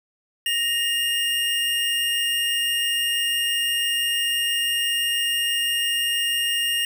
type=tone pair together; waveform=square; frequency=1864.7 / 2829 Hz; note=A#6 / F7; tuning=0 / +22 cents; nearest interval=perfect fifth; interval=722 cents; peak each=-29 / -22 dBFS; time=0.46-6.85 s; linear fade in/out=2 ms; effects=none